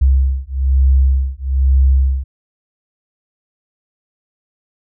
sine beating tone pair, 66 / 67.1 Hz, C2 / C2, +16 / +44 cents, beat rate 1.1 Hz, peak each -13 dBFS, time 0.01-2.24 s, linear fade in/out 10 ms, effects none

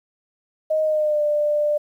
sine tone with pitch glide, 624 to 594.4 Hz, D#5 to D5, +5 to +21 cents, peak -17 dBFS, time 0.7-1.78 s, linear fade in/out 10 ms, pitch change -84 cents, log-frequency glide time 0.83-1.22 s, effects 9-bit

